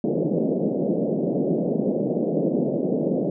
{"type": "band-pass noise", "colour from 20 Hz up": "pink", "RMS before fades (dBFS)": -23, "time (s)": [0.04, 3.3], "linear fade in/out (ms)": 2, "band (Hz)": [160, 600], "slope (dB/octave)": 48, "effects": []}